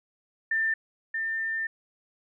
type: tone pair in turn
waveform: sine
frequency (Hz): 1789 / 1797.5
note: A6 / A6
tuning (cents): +28 / +36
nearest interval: unison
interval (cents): 8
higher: second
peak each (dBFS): -23 / -27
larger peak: first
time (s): 0.51-0.74 / 1.14-1.67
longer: second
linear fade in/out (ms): 5
effects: none